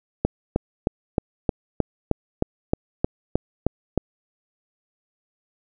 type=click train; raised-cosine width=2 ms; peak=-5 dBFS; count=13; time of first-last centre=0.25-3.977 s; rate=3.22 Hz; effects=none